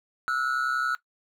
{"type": "tone pair together", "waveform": "triangle", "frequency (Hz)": [1318.5, 1449.4], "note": ["E6", "F#6"], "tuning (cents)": [0, -36], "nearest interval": "major second", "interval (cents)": 164, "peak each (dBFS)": -25, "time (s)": [0.28, 0.95], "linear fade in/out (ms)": 0, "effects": ["noise-tail reverb RT60 0.1 s tail -17 dB re dry"]}